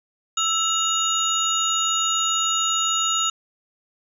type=tone cluster; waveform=sine; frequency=1317 / 2855 / 3742 / 6830 Hz; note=E6 / F7 / A#7 / G#8; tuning=-2 / +37 / +6 / +48 cents; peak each=-24 / -26 / -27 / -22 dBFS; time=0.37-3.3 s; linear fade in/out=5 ms; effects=tanh soft clip ceiling -10 dBFS